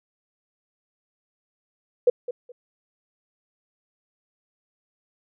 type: tone with echo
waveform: sine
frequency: 490 Hz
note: B4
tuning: 14 cents flat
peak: -12 dBFS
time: 2.07-2.1 s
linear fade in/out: 5 ms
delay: 210 ms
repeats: 2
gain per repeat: -14 dB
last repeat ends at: 2.52 s
effects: none